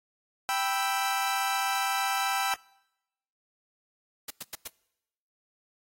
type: chord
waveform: sawtooth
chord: E minor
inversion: first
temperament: equal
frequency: 784 / 987.8 / 1318.5 Hz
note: G5 / B5 / E6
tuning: 0 / 0 / 0 cents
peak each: -25 / -30 / -28 dBFS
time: 0.49-2.54 s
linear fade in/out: 0 ms
type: noise bursts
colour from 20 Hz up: white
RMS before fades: -36 dBFS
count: 4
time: 4.28-4.677 s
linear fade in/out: 5 ms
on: 25 ms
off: 99 ms
effects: noise-tail reverb RT60 0.9 s tail -24 dB re dry + AAC 48 kbps